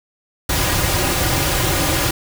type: noise with comb filter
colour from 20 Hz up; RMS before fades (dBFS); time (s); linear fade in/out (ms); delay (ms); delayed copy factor
pink; -18; 0.49-2.11; 5; 4.5; -0.7
effects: none